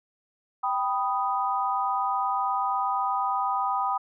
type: chord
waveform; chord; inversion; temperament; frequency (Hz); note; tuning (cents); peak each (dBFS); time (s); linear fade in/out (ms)
sine; G augmented; none; equal; 784 / 987.8 / 1244.5; G5 / B5 / D#6; 0 / 0 / 0; -28 / -28 / -28; 0.63-3.98; 10
effects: none